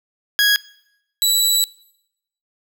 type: tone pair in turn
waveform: 20% pulse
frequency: 1656 / 3939 Hz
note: G#6 / B7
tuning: -5 / -5 cents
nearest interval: octave + minor third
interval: 1500 cents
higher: second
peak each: -8 / -8 dBFS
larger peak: neither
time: 0.39-0.56 / 1.22-1.64 s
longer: second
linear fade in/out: 0 ms
effects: noise-tail reverb RT60 0.8 s tail -22 dB re dry